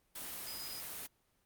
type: tone in noise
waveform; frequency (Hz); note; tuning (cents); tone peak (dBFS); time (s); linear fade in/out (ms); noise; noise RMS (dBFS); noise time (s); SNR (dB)
sine; 4978; D#8; 0; -46; 0.46-0.81; 10; white; -44; 0.15-1.07; -5
effects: pink hiss -75 dBFS RMS until 1.45 s + Opus 32 kbps